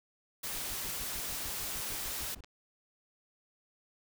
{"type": "noise", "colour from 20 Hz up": "white", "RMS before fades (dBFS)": -38, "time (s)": [0.43, 2.35], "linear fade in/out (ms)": 10}
{"type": "noise bursts", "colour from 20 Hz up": "brown", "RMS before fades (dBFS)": -46, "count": 13, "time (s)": [0.54, 2.408], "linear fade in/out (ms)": 5, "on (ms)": 56, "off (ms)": 95}
{"type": "clicks", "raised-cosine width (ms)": 0.2, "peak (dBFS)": -35, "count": 2, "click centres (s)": [2.438, 2.445]}
{"effects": []}